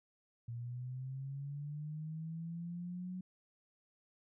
sine linear sweep, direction up, 116.54 to 185 Hz, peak -40 dBFS, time 0.48-3.21 s, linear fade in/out 5 ms, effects none

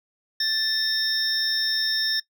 triangle tone cluster, 1759 / 3691 / 5360 Hz, A6 / A#7 / E8, -1 / -18 / +28 cents, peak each -27 / -27 / -21 dBFS, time 0.4-2.2 s, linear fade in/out 5 ms, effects noise-tail reverb RT60 0.1 s tail -21 dB re dry

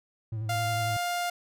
triangle tone with vibrato, 109.6 Hz, A2, 6 cents flat, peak -28 dBFS, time 0.32-0.97 s, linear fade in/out 5 ms, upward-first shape square, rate 11 Hz, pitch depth 36 cents each way
sawtooth tone with pitch glide, 698.5 to 703 Hz, F5 to F5, 0 to +11 cents, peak -24 dBFS, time 0.49-1.3 s, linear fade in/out 5 ms, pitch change +11 cents, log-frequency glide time 0.88-0.97 s
effects none

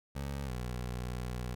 20% pulse tone with pitch glide, 69.3 to 61.38 Hz, C#2 to B1, 0 to -10 cents, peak -31 dBFS, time 0.15-1.55 s, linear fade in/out 10 ms, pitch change -210 cents, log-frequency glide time 0.45-0.51 s, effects none

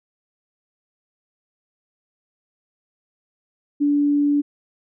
sine tone, 289.3 Hz, D4, 26 cents flat, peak -15 dBFS, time 3.8-4.42 s, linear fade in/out 20 ms, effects none

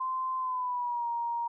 sine tone with pitch glide, 1037 to 940 Hz, C6 to A#5, -16 to +14 cents, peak -29 dBFS, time 0-1.48 s, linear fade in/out 10 ms, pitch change -170 cents, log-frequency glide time 0.38-1.08 s, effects none

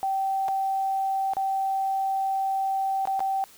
sine tone with dropouts, 775 Hz, G5, 20 cents flat, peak -23 dBFS, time 0.03-3.44 s, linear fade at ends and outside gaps 0 ms, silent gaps 0.482-0.486 / 1.335-1.368 / 3.054-3.073 / 3.194-3.204 s, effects white hiss -52 dBFS RMS until 3.57 s

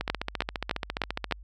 two click trains, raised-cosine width 0.3 ms, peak -9 / -13 dBFS, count 5 / 20, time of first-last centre 0.1-1.323 / 0.01-1.311 s, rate 3.27 / 14.6 Hz, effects added 50 Hz sine -44 dBFS peak until 1.43 s

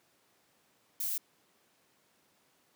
violet noise, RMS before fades -34 dBFS, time 1-1.18 s, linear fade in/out 5 ms, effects pink hiss -69 dBFS RMS until 2.75 s + high-pass 200 Hz 12 dB/octave

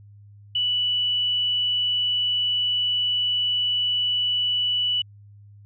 sine tone, 2960 Hz, F#7, in tune, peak -20 dBFS, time 0.55-5.02 s, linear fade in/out 5 ms, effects added 102 Hz sine -45 dBFS peak until 5.65 s

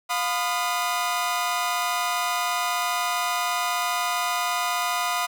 sawtooth tone cluster, 709 / 1003 / 1230 Hz, F5 / B5 / D#6, +26 / +26 / -20 cents, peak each -24 dBFS, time 0.09-5.27 s, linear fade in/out 20 ms, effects none

